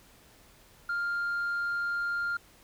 sine tone, 1400 Hz, F6, 4 cents sharp, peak -26 dBFS, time 0.89-2.37 s, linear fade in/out 5 ms, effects tanh soft clip ceiling -27 dBFS + pink hiss -58 dBFS RMS until 2.63 s

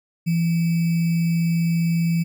sine tone with sample-and-hold, 167.5 Hz, E3, 28 cents sharp, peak -17 dBFS, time 0.26-2.24 s, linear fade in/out 20 ms, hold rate 2450 Hz, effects none

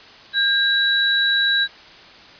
sine tone pair together, 1608 / 3909 Hz, G6 / B7, +44 / -19 cents, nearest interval octave + minor third, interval 1537 cents, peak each -18 dBFS, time 0.33-1.68 s, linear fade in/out 50 ms, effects white hiss -43 dBFS RMS until 2.39 s + resampled to 11025 Hz

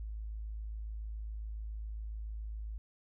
sine tone, 53.6 Hz, A1, 45 cents flat, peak -38 dBFS, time 0-2.78 s, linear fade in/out 0 ms, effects none

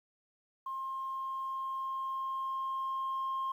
sine tone with level ramp, 1064 Hz, C6, 29 cents sharp, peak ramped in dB -35 to -30 dBFS, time 0.66-3.52 s, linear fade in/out 5 ms, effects tanh soft clip ceiling -30 dBFS + 11-bit

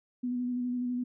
sine tone with vibrato, 246.9 Hz, B3, in tune, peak -29 dBFS, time 0.23-1.04 s, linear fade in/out 10 ms, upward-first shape square, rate 12 Hz, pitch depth 17 cents each way, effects none

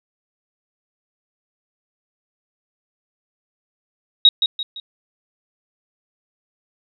sine tone with echo, 3792 Hz, A#7, 29 cents sharp, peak -6 dBFS, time 4.25-4.29 s, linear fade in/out 2 ms, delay 170 ms, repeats 3, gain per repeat -8 dB, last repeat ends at 4.8 s, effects none

